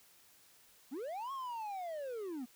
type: linear two-way sweep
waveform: triangle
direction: up then down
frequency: 229.3 to 1107 to 229.3 Hz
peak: -37 dBFS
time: 0.91-2.46 s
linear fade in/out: 20 ms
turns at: 1.32 s
effects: white hiss -64 dBFS RMS until 2.55 s